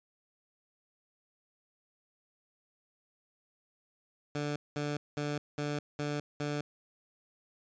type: tone bursts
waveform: 15% pulse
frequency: 146.83 Hz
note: D3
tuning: in tune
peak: -26 dBFS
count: 6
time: 4.35-6.61 s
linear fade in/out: 2 ms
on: 210 ms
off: 200 ms
effects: resampled to 16000 Hz